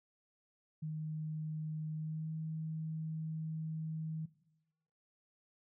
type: tone with pitch glide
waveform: sine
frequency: 155.56 to 158.46 Hz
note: D#3 to D#3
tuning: 0 to +32 cents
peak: -37 dBFS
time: 0.82-4.26 s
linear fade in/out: 10 ms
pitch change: +32 cents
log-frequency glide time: 1.94-2.32 s
effects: noise-tail reverb RT60 0.9 s tail -18 dB re dry